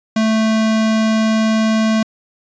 square tone, 220.1 Hz, A3, 1 cent sharp, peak -13 dBFS, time 0.16-2.03 s, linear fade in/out 5 ms, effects resampled to 16000 Hz

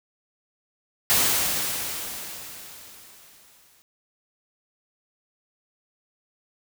white noise with exponential decay, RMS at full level -19 dBFS, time 1.1-3.82 s, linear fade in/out 0 ms, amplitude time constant 590 ms, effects none

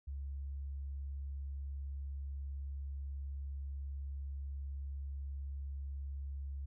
sine tone, 69.3 Hz, C#2, in tune, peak -39 dBFS, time 0.07-6.66 s, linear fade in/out 10 ms, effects none

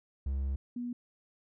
triangle / sine tone pair in turn, 67.9 / 242.7 Hz, C#2 / B3, -35 / -30 cents, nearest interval octave + minor seventh, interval 2205 cents, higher second, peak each -28 / -34 dBFS, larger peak first, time 0.26-0.56 / 0.76-0.93 s, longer first, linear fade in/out 5 ms, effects none

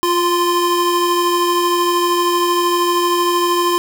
square tone pair together, 350.3 / 1038 Hz, F4 / C6, +5 / -14 cents, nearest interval octave + perfect fifth, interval 1881 cents, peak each -17 dBFS, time 0.03-3.78 s, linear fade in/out 0 ms, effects 7-bit

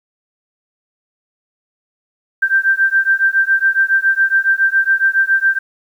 sine beating tone pair, 1568 / 1575.2 Hz, G6 / G6, 0 / +8 cents, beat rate 7.2 Hz, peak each -14 dBFS, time 2.42-5.59 s, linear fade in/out 10 ms, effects 8-bit

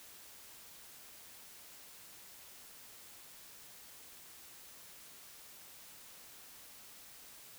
silence, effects white hiss -55 dBFS RMS until 7.58 s

